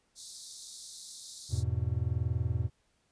pink high-pass noise, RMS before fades -45 dBFS, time 0.15-1.64 s, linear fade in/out 50 ms, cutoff 3700 Hz, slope 96 dB/octave
triangle chord, E major, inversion none, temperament just, 82.41 / 103.01 / 123.61 Hz, E2 / G#2 / B2, 0 / -14 / +2 cents, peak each -31 dBFS, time 1.49-2.7 s, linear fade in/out 50 ms
effects pink hiss -73 dBFS RMS until 3.11 s + resampled to 22050 Hz

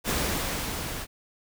pink noise with level ramp, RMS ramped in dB -26 to -35 dBFS, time 0.04-1.07 s, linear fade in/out 50 ms, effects none

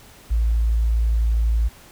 sine tone, 56.2 Hz, A1, 37 cents sharp, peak -15 dBFS, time 0.3-1.69 s, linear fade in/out 20 ms, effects tanh soft clip ceiling -11 dBFS + pink hiss -47 dBFS RMS until 1.91 s

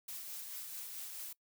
blue noise with tremolo, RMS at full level -44 dBFS, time 0.08-1.33 s, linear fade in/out 5 ms, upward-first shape sine, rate 4.6 Hz, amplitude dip 30%, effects noise-tail reverb RT60 0.1 s tail -22 dB re dry

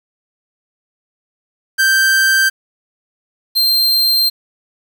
45% pulse tone pair in turn, 1568 / 4164 Hz, G6 / C8, 0 / -9 cents, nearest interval octave + perfect fourth, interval 1691 cents, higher second, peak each -10 dBFS, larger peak neither, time 1.78-2.5 / 3.55-4.3 s, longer second, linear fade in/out 20 ms, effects 7-bit

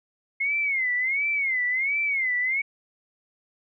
sine tone with vibrato, 2142 Hz, C7, 40 cents sharp, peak -22 dBFS, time 0.4-2.62 s, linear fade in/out 10 ms, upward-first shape sine, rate 1.4 Hz, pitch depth 150 cents each way, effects none

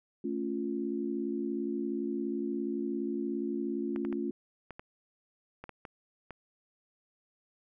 sine chord, A augmented, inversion none, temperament equal, 220 / 277.2 / 349.2 Hz, A3 / C#4 / E#4, 0 / 0 / 0 cents, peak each -36 / -35 / -35 dBFS, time 0.24-4.31 s, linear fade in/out 5 ms
clicks, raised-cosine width 0.5 ms, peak -28 dBFS, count 9, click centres 3.961 / 4.05 / 4.127 / 4.707 / 4.795 / 5.64 / 5.693 / 5.852 / 6.307 s
effects none

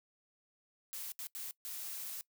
blue noise bursts at uneven times, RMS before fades -43 dBFS, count 4, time 0.93-1.12 / 1.19-1.27 / 1.35-1.51 / 1.65-2.21 s, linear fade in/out 0 ms, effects noise-tail reverb RT60 0.1 s tail -21 dB re dry

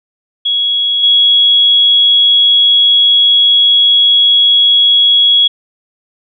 sine tone with level steps, 3335 Hz, G#7, 7 cents sharp, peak -10 / -5 dBFS, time 0.45-5.48 s, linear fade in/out 10 ms, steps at 1.03 s, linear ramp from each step 5 ms, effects none

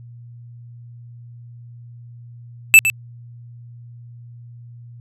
square tone with echo, 2637 Hz, E7, in tune, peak -4 dBFS, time 2.74-2.79 s, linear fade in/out 0 ms, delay 110 ms, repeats 1, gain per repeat -11 dB, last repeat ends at 2.9 s, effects added 119 Hz sine -37 dBFS peak until 5 s + resampled to 32000 Hz

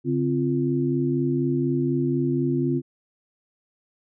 sine tone cluster, 141.3 / 261.7 / 345.8 Hz, C#3 / C4 / F4, +34 / 0 / -17 cents, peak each -25 / -24 / -25 dBFS, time 0.04-2.82 s, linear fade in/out 50 ms, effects none

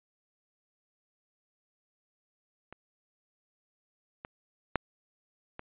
clicks, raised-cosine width 0.5 ms, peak -30 / -25 / -10 / -25 dBFS, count 4, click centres 2.726 / 4.249 / 4.757 / 5.594 s, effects resampled to 8000 Hz

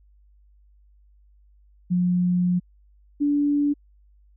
sine tone pair in turn, 178.7 / 289.4 Hz, F3 / D4, +40 / -25 cents, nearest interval minor sixth, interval 835 cents, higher second, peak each -18 dBFS, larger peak neither, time 1.9-2.6 / 3.2-3.74 s, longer first, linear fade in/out 20 ms, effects added 50 Hz sine -53 dBFS peak until 4.36 s

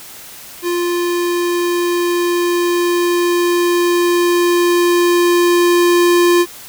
square tone with level ramp, 349.2 Hz, F4, in tune, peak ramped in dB -16 to -9 dBFS, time 0.62-6.46 s, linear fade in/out 50 ms, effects white hiss -35 dBFS RMS until 6.68 s

